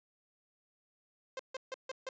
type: tone bursts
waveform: sawtooth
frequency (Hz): 523.3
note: C5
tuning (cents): 0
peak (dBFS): -34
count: 5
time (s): 1.37-2.09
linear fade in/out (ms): 2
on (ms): 24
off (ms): 150
effects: resampled to 16000 Hz